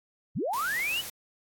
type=linear sweep; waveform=sine; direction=up; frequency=77.2 to 3036 Hz; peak=-27 dBFS; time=0.35-1.02 s; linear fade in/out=20 ms
type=noise; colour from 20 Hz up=white; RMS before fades=-39 dBFS; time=0.53-1.1 s; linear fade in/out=5 ms
effects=AAC 64 kbps